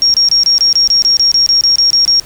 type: tone bursts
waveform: sine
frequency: 5570 Hz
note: F8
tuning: 5 cents flat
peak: -6 dBFS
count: 15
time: 0.02-2.198 s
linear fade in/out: 0 ms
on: 120 ms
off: 27 ms
effects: pink hiss -36 dBFS RMS until 2.25 s